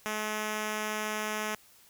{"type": "tone", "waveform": "5% pulse", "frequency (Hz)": 214, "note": "A3", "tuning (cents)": -48, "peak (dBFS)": -20, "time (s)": [0.06, 1.55], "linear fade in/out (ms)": 0, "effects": ["white hiss -59 dBFS RMS until 1.89 s"]}